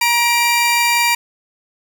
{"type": "tone pair together", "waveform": "sawtooth", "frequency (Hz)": [947.9, 2357], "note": ["A#5", "D7"], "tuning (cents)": [29, 6], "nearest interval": "octave + major third", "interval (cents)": 1577, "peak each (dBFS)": -12, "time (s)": [0.01, 1.15], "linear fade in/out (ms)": 5, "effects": ["8-bit"]}